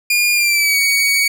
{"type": "tone with pitch glide", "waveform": "sawtooth", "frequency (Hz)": [2422, 2247], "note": ["D#7", "C#7"], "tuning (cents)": [-47, 23], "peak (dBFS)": -9, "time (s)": [0.1, 1.28], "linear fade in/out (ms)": 5, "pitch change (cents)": -130, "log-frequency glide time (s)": [0.34, 0.78], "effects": []}